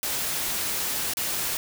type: noise with dropouts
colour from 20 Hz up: white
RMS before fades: -28 dBFS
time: 0.03-1.57 s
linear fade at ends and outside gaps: 1 ms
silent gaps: 1.136-1.17 s
effects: none